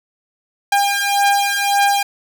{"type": "beating tone pair", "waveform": "sawtooth", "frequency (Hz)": [803, 804.8], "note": ["G5", "G5"], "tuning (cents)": [41, 45], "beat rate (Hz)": 1.8, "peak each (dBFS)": -13, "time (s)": [0.72, 2.03], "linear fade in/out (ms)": 5, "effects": []}